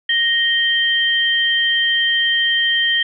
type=tone pair together; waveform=sine; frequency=1864.7 / 3146 Hz; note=A#6 / G7; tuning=0 / +6 cents; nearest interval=major sixth; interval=906 cents; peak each=-17 / -16 dBFS; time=0.09-3.03 s; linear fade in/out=5 ms; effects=none